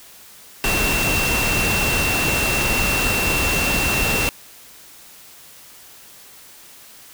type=tone in noise; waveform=sine; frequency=2700 Hz; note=E7; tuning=41 cents sharp; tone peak=-21 dBFS; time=0.64-4.29 s; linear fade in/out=0 ms; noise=pink; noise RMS=-21 dBFS; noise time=0.64-4.29 s; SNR=-3 dB; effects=white hiss -44 dBFS RMS until 7.13 s